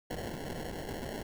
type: noise with sample-and-hold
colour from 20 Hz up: violet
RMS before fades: -39 dBFS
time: 0.1-1.23 s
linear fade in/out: 10 ms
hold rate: 1225 Hz
effects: none